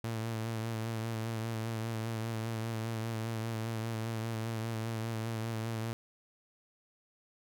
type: tone with vibrato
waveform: sawtooth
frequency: 112.8 Hz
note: A2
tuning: 44 cents sharp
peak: -30 dBFS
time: 0.04-5.93 s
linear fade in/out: 0 ms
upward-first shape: triangle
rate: 5 Hz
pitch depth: 48 cents each way
effects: none